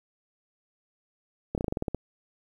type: slowing click train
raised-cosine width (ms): 2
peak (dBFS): -15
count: 10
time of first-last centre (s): 1.55-1.947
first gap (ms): 28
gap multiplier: 1.11
effects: 9-bit

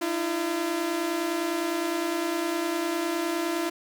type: tone pair together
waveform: sawtooth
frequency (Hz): 309.1 / 338.9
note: D#4 / E4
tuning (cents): -11 / +48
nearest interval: major second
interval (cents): 159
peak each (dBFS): -28 / -23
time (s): 0.01-3.7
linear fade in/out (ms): 10
effects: 9-bit

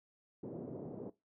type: band-pass noise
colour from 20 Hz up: white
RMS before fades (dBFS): -45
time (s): 0.43-1.1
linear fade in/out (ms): 5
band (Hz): 120 to 480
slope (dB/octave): 24
effects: noise-tail reverb RT60 0.2 s tail -18 dB re dry

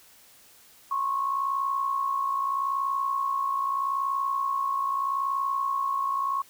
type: tone pair together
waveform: sine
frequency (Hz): 1037.2 / 1098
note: C6 / C#6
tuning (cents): -15 / -17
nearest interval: minor second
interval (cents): 98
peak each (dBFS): -33 / -25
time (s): 0.91-6.42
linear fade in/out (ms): 5
effects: white hiss -55 dBFS RMS until 6.49 s

